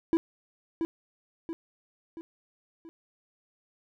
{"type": "tone with echo", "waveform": "triangle", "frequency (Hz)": 329.6, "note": "E4", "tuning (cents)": 0, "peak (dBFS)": -18, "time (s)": [0.13, 0.17], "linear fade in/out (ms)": 0, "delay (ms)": 680, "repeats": 4, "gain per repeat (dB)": -6, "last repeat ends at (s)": 2.89, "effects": []}